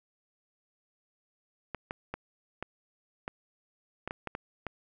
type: clicks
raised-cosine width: 0.5 ms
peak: -20 dBFS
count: 10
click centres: 1.747 / 1.909 / 2.14 / 2.626 / 3.279 / 4.076 / 4.109 / 4.273 / 4.351 / 4.667 s
effects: none